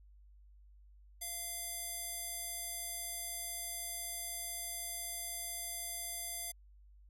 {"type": "tone with band-pass filter", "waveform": "square", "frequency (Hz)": 689, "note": "F5", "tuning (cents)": -24, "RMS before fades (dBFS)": -42, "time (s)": [1.21, 6.52], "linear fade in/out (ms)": 10, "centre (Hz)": 11000, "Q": 1.8, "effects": ["added 50 Hz sine -57 dBFS peak until 7.09 s"]}